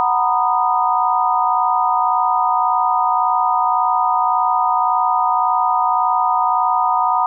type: chord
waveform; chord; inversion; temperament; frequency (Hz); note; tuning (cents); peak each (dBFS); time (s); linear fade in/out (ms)
sine; B major seventh; second; just; 740.8 / 926 / 987.8 / 1234.7; F#5 / A#5 / B5 / D#6; +2 / -12 / 0 / -14; -19; 0-7.26; 0
effects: none